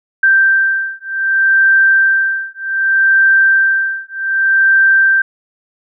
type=beating tone pair; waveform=sine; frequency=1568 / 1568.65 Hz; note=G6 / G6; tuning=0 / +1 cents; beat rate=0.65 Hz; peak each=-12 dBFS; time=0.23-5.22 s; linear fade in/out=5 ms; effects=none